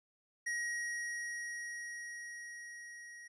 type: tone with level ramp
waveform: square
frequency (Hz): 1894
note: A#6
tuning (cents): +27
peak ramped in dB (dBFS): -35 to -50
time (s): 0.46-3.28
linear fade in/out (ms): 10
effects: resampled to 22050 Hz